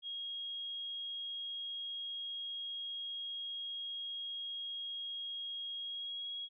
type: tone with pitch glide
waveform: sine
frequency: 3275 to 3309 Hz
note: G#7 to G#7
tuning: -25 to -7 cents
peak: -39 dBFS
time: 0.02-6.49 s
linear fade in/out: 50 ms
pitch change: +18 cents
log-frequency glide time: 5.77-6.27 s
effects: none